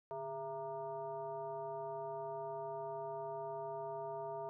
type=tone with frequency modulation; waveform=sine; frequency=669 Hz; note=E5; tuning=25 cents sharp; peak=-40 dBFS; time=0.11-4.49 s; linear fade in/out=0 ms; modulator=261 Hz; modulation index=1.2; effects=none